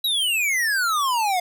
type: exponential sweep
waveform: square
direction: down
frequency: 3951 to 700 Hz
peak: -20 dBFS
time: 0.04-1.4 s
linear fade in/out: 5 ms
effects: none